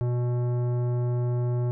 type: tone with tanh clipping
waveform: triangle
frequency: 122.1 Hz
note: B2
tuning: 19 cents flat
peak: -25 dBFS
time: 0.01-1.71 s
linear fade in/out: 0 ms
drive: 18 dB
effects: none